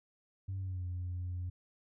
sine tone with pitch glide, 96 to 89.57 Hz, G2 to F2, -36 to +44 cents, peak -34 dBFS, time 0.48-1.5 s, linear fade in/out 10 ms, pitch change -120 cents, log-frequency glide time 0.59-0.84 s, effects tanh soft clip ceiling -33 dBFS

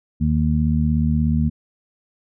harmonic tone, 76.7 Hz, D#2, 24 cents flat, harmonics 1 / 2 / 3, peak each -20 / -20 / -20 dBFS, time 0.2-1.5 s, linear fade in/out 20 ms, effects none

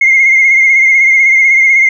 sine tone with vibrato, 2127 Hz, C7, 28 cents sharp, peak -3 dBFS, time 0.01-1.89 s, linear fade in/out 5 ms, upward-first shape sine, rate 16 Hz, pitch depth 43 cents each way, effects tanh soft clip ceiling 0 dBFS

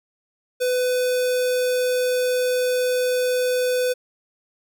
square tone with notch filter, 501 Hz, B4, 25 cents sharp, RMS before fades -21 dBFS, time 0.6-3.94 s, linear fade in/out 20 ms, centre 1900 Hz, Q 1.8, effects none

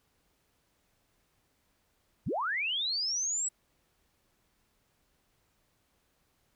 sine linear sweep, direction up, 69.3 to 7902 Hz, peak -29 dBFS, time 2.26-3.49 s, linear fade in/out 10 ms, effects pink hiss -73 dBFS RMS until 6.55 s

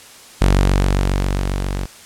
sawtooth tone with level ramp, 47.4 Hz, F#1, 43 cents sharp, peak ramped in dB -6 to -17 dBFS, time 0.41-1.86 s, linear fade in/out 10 ms, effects white hiss -41 dBFS RMS until 2.05 s + low-pass 10000 Hz 12 dB/octave

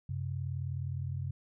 sine tone pair together, 93.6 / 133.25 Hz, F#2 / C3, +20 / +32 cents, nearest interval tritone, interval 612 cents, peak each -36 / -36 dBFS, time 0.09-1.31 s, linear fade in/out 5 ms, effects none

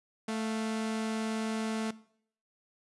sawtooth tone pair together, 220 / 698.5 Hz, A3 / F5, 0 / 0 cents, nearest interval octave + minor sixth, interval 2000 cents, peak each -28 / -40 dBFS, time 0.28-1.91 s, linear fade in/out 5 ms, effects noise-tail reverb RT60 0.6 s tail -19 dB re dry + resampled to 24000 Hz

